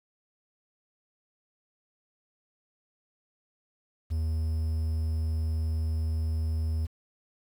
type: tone with quantisation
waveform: triangle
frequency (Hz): 79.8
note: D#2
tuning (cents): +44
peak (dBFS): -24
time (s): 4.1-6.87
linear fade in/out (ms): 20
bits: 9
effects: none